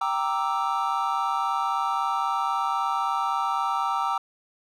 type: chord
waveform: triangle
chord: E half-diminished seventh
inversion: first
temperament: equal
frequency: 784 / 932.3 / 1174.7 / 1318.5 Hz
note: G5 / Bb5 / D6 / E6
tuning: 0 / 0 / 0 / 0 cents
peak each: -27 dBFS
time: 0.01-4.18 s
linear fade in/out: 5 ms
effects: none